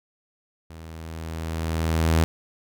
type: tone with level ramp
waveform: sawtooth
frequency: 81 Hz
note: E2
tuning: 30 cents flat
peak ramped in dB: -36 to -12 dBFS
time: 0.7-2.24 s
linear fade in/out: 0 ms
effects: none